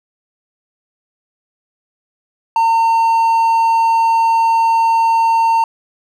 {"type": "tone", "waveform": "triangle", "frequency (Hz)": 910, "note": "A#5", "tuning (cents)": -42, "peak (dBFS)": -8, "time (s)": [2.56, 5.64], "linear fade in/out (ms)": 2, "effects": []}